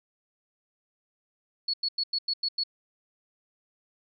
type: tone bursts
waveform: sine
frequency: 4383 Hz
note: C#8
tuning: 20 cents flat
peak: -25 dBFS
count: 7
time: 1.68-2.636 s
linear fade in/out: 5 ms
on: 56 ms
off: 94 ms
effects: none